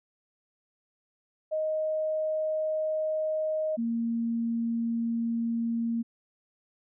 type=tone pair in turn; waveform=sine; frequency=624 / 231.3 Hz; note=D#5 / A#3; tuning=+5 / -13 cents; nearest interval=octave + perfect fourth; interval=1718 cents; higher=first; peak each=-26 dBFS; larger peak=neither; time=1.51-3.77 / 3.77-6.03 s; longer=neither; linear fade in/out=20 ms; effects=none